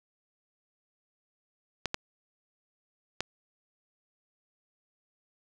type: clicks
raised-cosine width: 0.2 ms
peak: -12 dBFS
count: 3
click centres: 1.857 / 1.944 / 3.206 s
effects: none